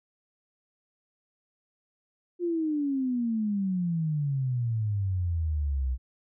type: exponential sweep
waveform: sine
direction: down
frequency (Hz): 356.6 to 61.74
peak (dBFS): -25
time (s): 2.39-5.98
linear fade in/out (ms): 50
effects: none